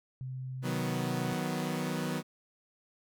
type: tone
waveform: sine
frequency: 129.6 Hz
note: C3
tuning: 16 cents flat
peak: -36 dBFS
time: 0.21-1.33 s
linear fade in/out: 0 ms
type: chord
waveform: sawtooth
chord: B major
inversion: first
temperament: equal with one note detuned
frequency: 156.46 / 185 / 246.9 Hz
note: D#3 / F#3 / B3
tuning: +10 / 0 / 0 cents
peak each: -32 dBFS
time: 0.62-2.23 s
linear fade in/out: 50 ms
effects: none